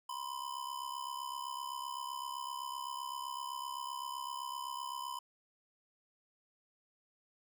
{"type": "ring-modulated tone", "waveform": "square", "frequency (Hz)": 1008, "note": "B5", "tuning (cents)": 35, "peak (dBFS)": -37, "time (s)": [0.09, 5.19], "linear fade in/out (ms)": 5, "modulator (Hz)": 33.9, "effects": []}